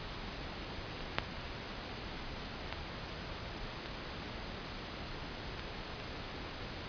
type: clicks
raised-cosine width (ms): 0.3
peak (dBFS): -27 / -11 / -20 / -25 / -25 / -28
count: 6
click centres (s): 1.007 / 1.185 / 2.726 / 3.859 / 5.595 / 6.001
effects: pink hiss -43 dBFS RMS until 6.88 s + resampled to 11025 Hz